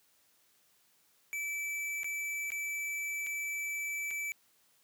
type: tone with dropouts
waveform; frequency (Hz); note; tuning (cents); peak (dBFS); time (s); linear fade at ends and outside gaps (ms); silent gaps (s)
square; 2313; D7; -27; -35; 1.33-4.32; 0; 2.033-2.044 / 2.504-2.519 / 3.265-3.269 / 4.107-4.111
effects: white hiss -69 dBFS RMS until 4.83 s + high-pass 80 Hz 12 dB/octave